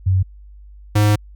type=tone pair in turn; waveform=sine / square; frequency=93.8 / 104.77 Hz; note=F#2 / G#2; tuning=+24 / +16 cents; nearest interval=major second; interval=192 cents; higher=second; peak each=-12 dBFS; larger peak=neither; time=0.06-0.23 / 0.95-1.16 s; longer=second; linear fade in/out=10 ms; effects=added 50 Hz sine -38 dBFS peak until 1.35 s